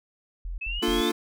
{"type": "tone bursts", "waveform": "sine", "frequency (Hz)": 42.32, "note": "E1", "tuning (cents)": 46, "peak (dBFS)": -30, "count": 3, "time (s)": [0.45, 1.008], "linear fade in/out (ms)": 0, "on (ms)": 130, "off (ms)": 84}
{"type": "exponential sweep", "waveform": "sine", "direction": "up", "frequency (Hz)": [2558, 3640], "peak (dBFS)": -30, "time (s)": [0.61, 1.1], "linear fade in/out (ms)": 10}
{"type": "chord", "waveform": "square", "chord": "Bb major seventh", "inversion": "none", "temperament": "equal", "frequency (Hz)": [233.1, 293.7, 349.2, 440], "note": ["Bb3", "D4", "F4", "A4"], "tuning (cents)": [0, 0, 0, 0], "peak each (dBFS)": [-30, -30, -27, -31], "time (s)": [0.82, 1.12], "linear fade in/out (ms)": 10}
{"effects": []}